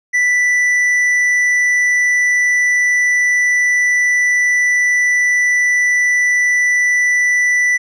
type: tone with tanh clipping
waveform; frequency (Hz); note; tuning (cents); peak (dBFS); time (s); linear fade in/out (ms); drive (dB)
triangle; 1975.5; B6; 0; -12; 0.13-7.78; 20; 10
effects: none